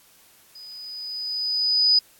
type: tone with level ramp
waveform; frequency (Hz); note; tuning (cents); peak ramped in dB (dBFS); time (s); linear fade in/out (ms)
sine; 4978; D#8; 0; -40 to -13; 0.55-1.99; 5
effects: white hiss -55 dBFS RMS until 2.19 s + AAC 64 kbps

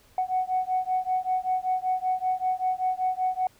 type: beating tone pair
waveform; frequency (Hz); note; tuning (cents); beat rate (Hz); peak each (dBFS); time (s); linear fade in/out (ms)
sine; 740 / 745.2; F#5 / F#5; 0 / +12; 5.2; -26; 0.18-3.47; 2
effects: tanh soft clip ceiling -17 dBFS + pink hiss -59 dBFS RMS until 3.59 s

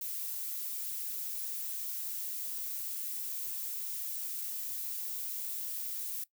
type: noise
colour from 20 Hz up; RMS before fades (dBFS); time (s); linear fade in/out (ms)
violet; -38; 0.01-6.24; 5
effects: noise-tail reverb RT60 0.1 s tail -18 dB re dry

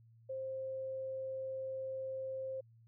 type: tone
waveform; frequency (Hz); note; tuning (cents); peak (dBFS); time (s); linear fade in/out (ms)
sine; 528; C5; +16; -38; 0.29-2.61; 10
effects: added 114 Hz sine -60 dBFS peak until 2.87 s

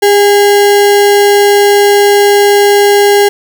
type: tone with sample-and-hold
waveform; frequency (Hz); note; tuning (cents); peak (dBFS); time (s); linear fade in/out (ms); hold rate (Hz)
sine; 405.5; G#4; -41; -3; 0.02-3.29; 10; 1225
effects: none

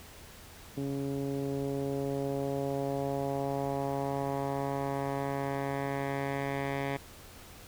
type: tone with low-pass filter sweep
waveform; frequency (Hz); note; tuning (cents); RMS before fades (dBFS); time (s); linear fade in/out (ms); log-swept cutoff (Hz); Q
10% pulse; 138.59; C#3; 0; -33; 0.77-6.97; 5; 320 to 2400; 1.5
effects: added 83 Hz sine -57 dBFS peak until 7.67 s + pink hiss -51 dBFS RMS until 7.67 s

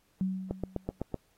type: tone with exponential decay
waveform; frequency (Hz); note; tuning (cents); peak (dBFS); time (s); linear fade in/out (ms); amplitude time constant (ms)
sine; 188.4; F#3; +32; -25; 0.21-1; 0; 170
type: click train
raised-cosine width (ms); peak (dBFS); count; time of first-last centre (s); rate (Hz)
2; -18; 6; 0.51-1.143; 7.9
effects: pink hiss -70 dBFS RMS until 1.37 s + AAC 48 kbps

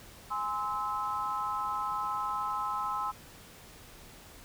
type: chord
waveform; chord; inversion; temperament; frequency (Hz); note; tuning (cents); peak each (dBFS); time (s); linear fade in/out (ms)
sine; Ab augmented; none; just; 830.6 / 1038.3 / 1297.8; Ab5 / C6 / E6; 0 / -14 / -27; -37 / -34 / -34; 0.3-3.12; 20
effects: pink hiss -52 dBFS RMS until 4.44 s

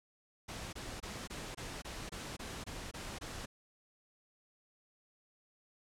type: noise bursts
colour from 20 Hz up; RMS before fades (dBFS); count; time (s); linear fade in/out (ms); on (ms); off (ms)
pink; -44; 11; 0.48-3.46; 10; 250; 23
effects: low-pass 9000 Hz 12 dB/octave

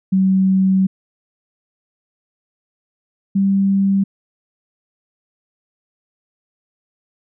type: tone pair in turn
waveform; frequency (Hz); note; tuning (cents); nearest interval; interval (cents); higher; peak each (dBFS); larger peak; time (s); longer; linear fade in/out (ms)
sine; 190 / 195.79; F#3 / G3; +46 / -2; minor second; 52; second; -11 / -12; first; 0.12-0.87 / 3.35-4.04; first; 10
effects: none

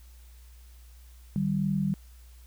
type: tone pair together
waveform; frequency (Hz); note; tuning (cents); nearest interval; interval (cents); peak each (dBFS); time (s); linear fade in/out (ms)
sine; 152.6 / 194.94; D#3 / G3; -33 / -9; major third; 424; -29 / -26; 1.36-1.94; 0
effects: added 60 Hz sine -48 dBFS peak until 2.46 s + white hiss -61 dBFS RMS until 2.46 s

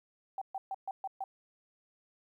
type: tone bursts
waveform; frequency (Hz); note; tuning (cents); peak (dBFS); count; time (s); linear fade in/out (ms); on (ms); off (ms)
sine; 774; G5; -22; -34; 6; 0.38-1.24; 2; 35; 130
effects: 12-bit

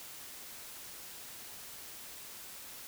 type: silence
effects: white hiss -48 dBFS RMS until 2.87 s

